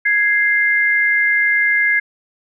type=tone pair together; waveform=sine; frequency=1661.2 / 2093 Hz; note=G#6 / C7; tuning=0 / 0 cents; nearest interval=major third; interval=400 cents; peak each=-15 dBFS; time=0.05-2 s; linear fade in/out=10 ms; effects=none